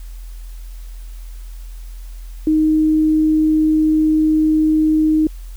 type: tone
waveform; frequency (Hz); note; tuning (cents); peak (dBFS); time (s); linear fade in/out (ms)
sine; 311.1; D#4; 0; -11; 2.47-5.27; 2
effects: added 42 Hz sine -29 dBFS peak until 5.56 s + white hiss -49 dBFS RMS until 5.56 s